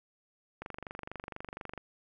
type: click train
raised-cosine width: 0.5 ms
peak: -25 dBFS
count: 29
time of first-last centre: 0.62-1.777 s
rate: 24.2 Hz
effects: none